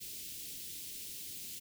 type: band-stop noise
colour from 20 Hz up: white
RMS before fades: -45 dBFS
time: 0-1.6 s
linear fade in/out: 20 ms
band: 380 to 2600 Hz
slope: 24 dB/octave
effects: none